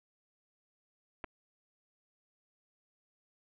clicks, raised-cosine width 0.5 ms, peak -26 dBFS, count 2, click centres 1.241 / 1.244 s, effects resampled to 8000 Hz + 10-bit

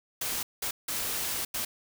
white noise bursts at uneven times, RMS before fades -32 dBFS, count 4, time 0.21-0.43 / 0.62-0.71 / 0.88-1.45 / 1.54-1.65 s, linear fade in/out 5 ms, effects none

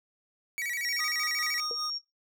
45% pulse tone with vibrato, 2093 Hz, C7, in tune, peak -31 dBFS, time 0.58-1.6 s, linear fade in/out 0 ms, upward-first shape square, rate 13 Hz, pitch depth 140 cents each way
sine tone, 5550 Hz, F8, 12 cents flat, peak -32 dBFS, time 0.83-1.99 s, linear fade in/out 20 ms
square tone with tremolo, 1236 Hz, D#6, 12 cents flat, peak -35 dBFS, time 0.99-1.9 s, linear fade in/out 2 ms, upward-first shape sine, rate 5 Hz, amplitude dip 80%
sine tone with exponential decay, 466.2 Hz, A#4, in tune, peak -31 dBFS, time 1.71-1.79 s, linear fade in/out 1 ms, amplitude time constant 16 ms
effects noise-tail reverb RT60 0.2 s tail -17 dB re dry

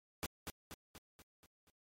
pink noise with echo, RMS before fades -39 dBFS, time 0.23-0.26 s, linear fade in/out 0 ms, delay 240 ms, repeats 6, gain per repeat -5 dB, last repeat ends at 1.7 s, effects MP3 64 kbps

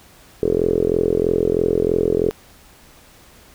5% pulse tone with low-pass filter, 43.1 Hz, F1, 22 cents flat, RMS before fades -18 dBFS, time 0.43-2.31 s, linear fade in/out 0 ms, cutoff 430 Hz, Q 7.2, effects pink hiss -48 dBFS RMS until 3.54 s

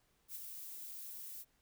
violet noise with ADSR envelope, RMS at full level -44 dBFS, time 0.28-1.45 s, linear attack 69 ms, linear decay 23 ms, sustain -4 dB, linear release 44 ms, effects pink hiss -75 dBFS RMS until 1.61 s

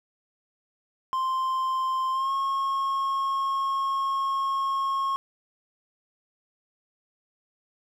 triangle tone with pitch glide, 1046 to 1086.6 Hz, C6 to C#6, -1 to -35 cents, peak -22 dBFS, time 1.13-5.16 s, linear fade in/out 0 ms, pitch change +66 cents, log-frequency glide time 2.11-2.32 s, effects none

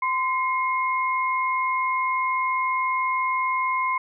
sine tone pair together, 1032.6 / 2153 Hz, C6 / C7, -23 / +49 cents, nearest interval octave + minor second, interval 1272 cents, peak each -22 / -27 dBFS, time 0.02-3.98 s, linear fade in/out 5 ms, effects none

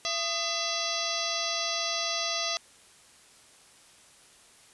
harmonic tone with a mistuned harmonic, 673 Hz, E5, 36 cents sharp, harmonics 1 / 2 / 3 / 4 / 5 / 6 / 7 / 8 / 9, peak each -36 / -37 / -39 / -38 / -36 / -36 / -36 / -38 / -36 dBFS, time 0.05-2.57 s, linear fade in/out 0 ms, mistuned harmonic 2, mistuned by -140 cents, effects white hiss -56 dBFS RMS until 4.73 s + resampled to 24000 Hz

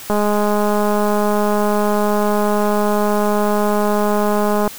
click train, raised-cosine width 1 ms, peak -5 dBFS, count 953, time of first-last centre 0.1-4.677 s, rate 208 Hz, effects white hiss -34 dBFS RMS until 4.78 s

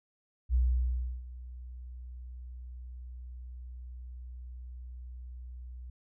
sine tone with ADSR envelope, 61.74 Hz, B1, in tune, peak -22 dBFS, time 0.49-5.9 s, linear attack 54 ms, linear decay 680 ms, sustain -19 dB, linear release 4 ms, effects none

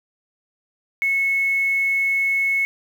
sine tone with quantisation, 2195 Hz, C#7, 18 cents flat, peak -17 dBFS, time 1.02-2.65 s, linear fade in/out 0 ms, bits 7, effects none

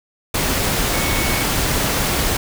sine tone in noise, 2217 Hz, C#7, in tune, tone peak -26 dBFS, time 0.93-1.43 s, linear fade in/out 5 ms, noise pink, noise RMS -19 dBFS, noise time 0.34-2.37 s, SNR -10 dB, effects none

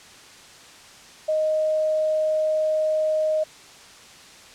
sine tone, 622.3 Hz, D#5, in tune, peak -19 dBFS, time 1.28-3.44 s, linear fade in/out 10 ms, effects white hiss -46 dBFS RMS until 4.54 s + low-pass 7000 Hz 12 dB/octave

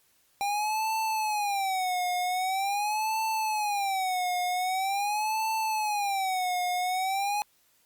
square tone with vibrato, 797 Hz, G5, 28 cents sharp, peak -27 dBFS, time 0.41-7.42 s, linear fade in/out 0 ms, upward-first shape sine, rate 0.44 Hz, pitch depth 180 cents each way, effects white hiss -66 dBFS RMS until 7.85 s + Opus 48 kbps

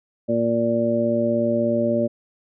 harmonic tone, 116.54 Hz, A#2, in tune, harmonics 1 / 2 / 3 / 4 / 5, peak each -31 / -22 / -26 / -30 / -21 dBFS, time 0.28-2.08 s, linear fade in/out 20 ms, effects none

